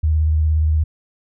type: tone with vibrato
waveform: sine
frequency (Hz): 77.78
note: D#2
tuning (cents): 0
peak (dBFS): -13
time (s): 0.03-0.84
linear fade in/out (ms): 10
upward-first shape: sine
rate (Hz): 17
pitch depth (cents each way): 35
effects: none